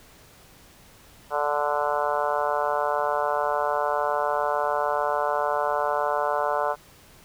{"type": "harmonic tone", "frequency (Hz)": 146.83, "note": "D3", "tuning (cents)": 0, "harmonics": [3, 4, 5, 6, 7, 8, 9, 10], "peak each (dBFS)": [-32, -27, -29, -30, -29, -35, -33, -35], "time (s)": [1.3, 6.76], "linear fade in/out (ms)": 50, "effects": ["pink hiss -52 dBFS RMS until 7.24 s"]}